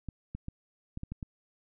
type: clicks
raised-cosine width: 5 ms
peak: -25 dBFS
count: 7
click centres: 0.087 / 0.35 / 0.484 / 0.974 / 1.034 / 1.12 / 1.228 s
effects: none